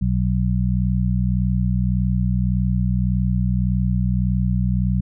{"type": "harmonic tone", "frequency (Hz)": 61.74, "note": "B1", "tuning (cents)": 0, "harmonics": [1, 2, 3], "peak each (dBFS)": [-21, -21, -21], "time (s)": [0.01, 5.01], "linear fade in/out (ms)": 10, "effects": []}